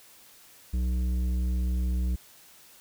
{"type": "tone with tanh clipping", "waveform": "triangle", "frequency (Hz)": 61.74, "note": "B1", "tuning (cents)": 0, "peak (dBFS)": -26, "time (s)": [0.73, 2.16], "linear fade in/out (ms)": 10, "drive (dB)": 14, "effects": ["white hiss -54 dBFS RMS until 2.8 s"]}